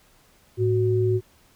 sine tone pair together, 108.83 / 370 Hz, A2 / F#4, -19 / 0 cents, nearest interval octave + major sixth, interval 2119 cents, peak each -21 dBFS, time 0.57-1.21 s, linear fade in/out 50 ms, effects pink hiss -58 dBFS RMS until 1.55 s

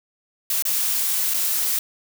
blue noise with dropouts, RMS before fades -22 dBFS, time 0.5-1.79 s, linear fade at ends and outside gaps 2 ms, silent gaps 0.624-0.652 / 1.338-1.342 s, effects none

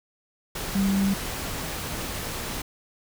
sine tone in noise, 195.8 Hz, G3, 2 cents flat, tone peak -20 dBFS, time 0.75-1.14 s, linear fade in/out 5 ms, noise pink, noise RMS -32 dBFS, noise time 0.55-2.62 s, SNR +9 dB, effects none

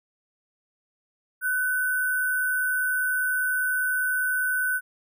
sine tone with sample-and-hold, 1500 Hz, F#6, 23 cents sharp, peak -22 dBFS, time 1.41-4.81 s, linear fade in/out 50 ms, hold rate 11025 Hz, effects none

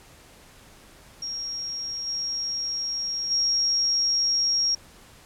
sine tone with level steps, 5588 Hz, F8, in tune, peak -29 / -26 / -20 dBFS, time 1.22-4.75 s, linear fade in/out 5 ms, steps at 2.06 / 3.3 s, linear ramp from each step 20 ms, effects pink hiss -51 dBFS RMS until 5.25 s + low-pass 12000 Hz 12 dB/octave

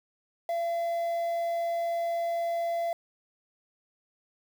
triangle tone with quantisation, 679 Hz, F5, 49 cents flat, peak -25 dBFS, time 0.49-2.93 s, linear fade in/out 2 ms, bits 8, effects none

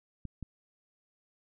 clicks, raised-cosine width 5 ms, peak -27 dBFS, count 2, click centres 0.253 / 0.427 s, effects none

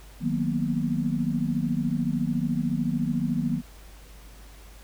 sine chord, B major seventh, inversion first, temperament equal with one note detuned, 155.56 / 183.4 / 233.1 / 246.9 Hz, D#3 / F#3 / A#3 / B3, 0 / -15 / 0 / 0 cents, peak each -29 / -30 / -28 / -29 dBFS, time 0.2-3.62 s, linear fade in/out 50 ms, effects added 50 Hz sine -45 dBFS peak until 4.83 s + pink hiss -52 dBFS RMS until 4.83 s

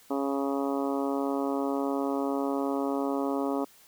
harmonic tone, 138.59 Hz, C#3, in tune, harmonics 2 / 3 / 4 / 5 / 6 / 7 / 8 / 9, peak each -29 / -33 / -35 / -37 / -39 / -40 / -41 / -42 dBFS, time 0.1-3.65 s, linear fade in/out 10 ms, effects white hiss -57 dBFS RMS until 3.87 s

